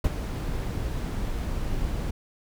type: noise with ADSR envelope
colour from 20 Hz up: brown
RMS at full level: -21 dBFS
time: 0.04-2.11 s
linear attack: 6 ms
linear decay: 40 ms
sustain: -8 dB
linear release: 9 ms
effects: none